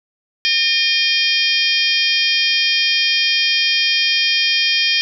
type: harmonic tone with a mistuned harmonic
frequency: 609 Hz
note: D#5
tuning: 37 cents flat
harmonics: 3 / 4 / 5 / 6 / 7 / 8 / 9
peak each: -24 / -19 / -18 / -28 / -26 / -20 / -23 dBFS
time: 0.45-5.01 s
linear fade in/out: 0 ms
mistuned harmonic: 5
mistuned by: +84 cents
effects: none